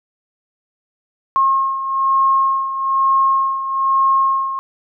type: beating tone pair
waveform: sine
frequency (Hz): 1077 / 1078.1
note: C6 / C#6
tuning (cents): +50 / -49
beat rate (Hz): 1.1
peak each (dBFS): -14 / -20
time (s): 1.36-4.59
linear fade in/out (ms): 0
effects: none